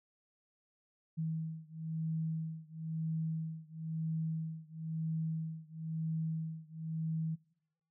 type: beating tone pair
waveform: sine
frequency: 160 / 161 Hz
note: D#3 / E3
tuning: +49 / -41 cents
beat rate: 1 Hz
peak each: -38 / -39 dBFS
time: 1.17-7.36 s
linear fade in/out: 20 ms
effects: noise-tail reverb RT60 0.9 s tail -24 dB re dry